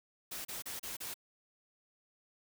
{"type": "noise bursts", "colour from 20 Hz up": "white", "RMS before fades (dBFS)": -42, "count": 5, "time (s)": [0.31, 1.142], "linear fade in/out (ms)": 10, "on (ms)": 140, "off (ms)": 33, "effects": []}